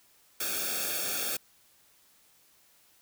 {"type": "noise with comb filter", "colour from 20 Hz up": "white", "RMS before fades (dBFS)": -32, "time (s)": [0.4, 1.37], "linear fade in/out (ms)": 5, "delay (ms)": 1, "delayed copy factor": -1, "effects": ["white hiss -63 dBFS RMS until 3.01 s"]}